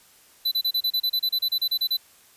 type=tone bursts; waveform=square; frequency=4000 Hz; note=B7; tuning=21 cents sharp; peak=-21 dBFS; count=16; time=0.45-1.971 s; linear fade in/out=10 ms; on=66 ms; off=31 ms; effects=white hiss -55 dBFS RMS until 2.36 s + resampled to 32000 Hz